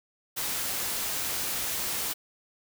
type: noise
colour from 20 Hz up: white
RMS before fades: -31 dBFS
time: 0.36-2.14 s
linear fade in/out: 20 ms
effects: none